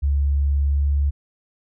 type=tone with pitch glide; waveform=sine; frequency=70.6 to 71.13 Hz; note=C#2 to C#2; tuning=+32 to +45 cents; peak=-16 dBFS; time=0.02-1.11 s; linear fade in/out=20 ms; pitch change=+13 cents; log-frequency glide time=0.7-0.81 s; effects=none